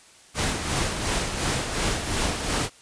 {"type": "noise with tremolo", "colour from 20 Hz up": "pink", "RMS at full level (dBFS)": -24, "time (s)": [0.34, 2.7], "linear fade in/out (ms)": 50, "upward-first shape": "sine", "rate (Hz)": 2.8, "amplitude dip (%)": 50, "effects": ["white hiss -52 dBFS RMS until 2.81 s", "resampled to 22050 Hz"]}